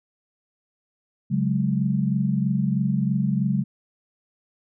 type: chord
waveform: sine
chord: C# suspended fourth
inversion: none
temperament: just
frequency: 138.59 / 184.79 / 207.9 Hz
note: C#3 / F#3 / G#3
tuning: 0 / -2 / +2 cents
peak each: -24 dBFS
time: 1.3-3.64 s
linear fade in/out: 20 ms
effects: none